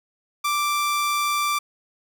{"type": "tone", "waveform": "sawtooth", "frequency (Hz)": 1174.7, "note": "D6", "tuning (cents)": 0, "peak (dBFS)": -17, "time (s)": [0.44, 1.59], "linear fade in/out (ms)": 10, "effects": []}